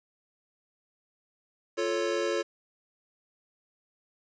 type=chord; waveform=square; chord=F augmented; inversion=none; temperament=equal; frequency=349.2 / 440 / 554.4 Hz; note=F4 / A4 / C#5; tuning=0 / 0 / 0 cents; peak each=-32 dBFS; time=1.77-2.43 s; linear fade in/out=20 ms; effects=resampled to 16000 Hz + 9-bit